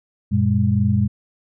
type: tone cluster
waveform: sine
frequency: 94.9 / 118.5 / 203.8 Hz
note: F#2 / A#2 / G#3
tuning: +44 / +29 / -32 cents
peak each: -19 dBFS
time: 0.31-1.08 s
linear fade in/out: 20 ms
effects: none